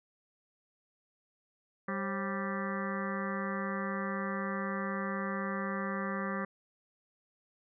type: harmonic tone with a mistuned harmonic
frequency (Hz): 196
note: G3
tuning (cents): 0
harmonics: 1 / 2 / 3 / 4 / 5 / 6 / 7 / 8 / 9 / 10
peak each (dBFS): -36 / -43 / -41 / -49 / -48 / -39 / -48 / -45 / -44 / -45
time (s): 1.88-6.45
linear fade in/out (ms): 5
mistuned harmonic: 3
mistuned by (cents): -150
effects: none